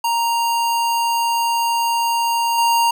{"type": "tone with level steps", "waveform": "square", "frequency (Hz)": 932.3, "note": "A#5", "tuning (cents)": 0, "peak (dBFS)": [-17, -14], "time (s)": [0.04, 2.91], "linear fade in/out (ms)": 5, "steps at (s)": 2.58, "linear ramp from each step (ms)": 2, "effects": []}